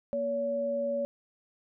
sine tone pair together, 235.9 / 566.1 Hz, A#3 / C#5, +21 / +36 cents, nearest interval octave + minor third, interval 1515 cents, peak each -37 / -28 dBFS, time 0.13-1.05 s, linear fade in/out 0 ms, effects none

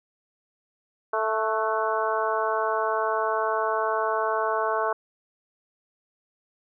harmonic tone with a mistuned harmonic, 220 Hz, A3, in tune, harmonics 2 / 3 / 4 / 5 / 6 / 7, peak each -29 / -28 / -30 / -28 / -33 / -33 dBFS, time 1.13-4.93 s, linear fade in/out 5 ms, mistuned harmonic 7, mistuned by -46 cents, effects none

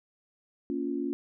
sine chord, Bb minor, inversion none, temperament just, 233.1 / 279.7 / 349.6 Hz, Bb3 / Db4 / F4, 0 / +16 / +2 cents, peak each -36 / -31 / -34 dBFS, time 0.7-1.13 s, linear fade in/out 0 ms, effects none

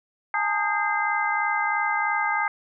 sine tone cluster, 834 / 897 / 1241 / 1598 / 2069 Hz, G#5 / A5 / D#6 / G6 / C7, +7 / +33 / -5 / +33 / -20 cents, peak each -28 dBFS, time 0.34-2.48 s, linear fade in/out 2 ms, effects none

